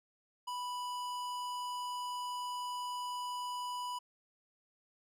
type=tone with hard clipping; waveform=sine; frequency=987 Hz; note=B5; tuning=1 cent flat; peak=-39 dBFS; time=0.47-3.99 s; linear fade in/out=10 ms; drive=17 dB; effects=none